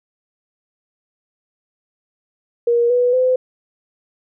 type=tone with pitch steps; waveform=sine; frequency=473.2 / 491.3 / 510.1 Hz; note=A#4 / B4 / C5; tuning=+26 / -9 / -44 cents; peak=-12 dBFS; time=2.67-3.36 s; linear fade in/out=5 ms; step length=230 ms; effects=none